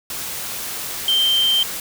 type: tone in noise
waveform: sine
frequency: 3136 Hz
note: G7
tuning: in tune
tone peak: -14 dBFS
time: 1.08-1.63 s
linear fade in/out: 2 ms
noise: white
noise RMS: -28 dBFS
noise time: 0.1-1.8 s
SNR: +11 dB
effects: none